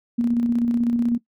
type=tone with tremolo; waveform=sine; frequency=236.8 Hz; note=A#3; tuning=27 cents sharp; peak=-16 dBFS; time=0.18-1.18 s; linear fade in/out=10 ms; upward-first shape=square; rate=16 Hz; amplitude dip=35%; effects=noise-tail reverb RT60 0.1 s tail -18 dB re dry